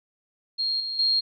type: tone with level steps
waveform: sine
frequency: 4238 Hz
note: C8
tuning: 21 cents sharp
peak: -23 / -28 / -19 dBFS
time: 0.58-1.21 s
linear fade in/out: 20 ms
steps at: 0.8 / 0.99 s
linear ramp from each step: 2 ms
effects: none